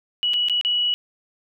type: tone with dropouts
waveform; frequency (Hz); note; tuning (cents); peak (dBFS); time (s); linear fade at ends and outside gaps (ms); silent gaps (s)
sine; 2932; F#7; -16; -18; 0.23-0.94; 0; 0.335-0.34 / 0.485-0.497 / 0.612-0.649
effects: none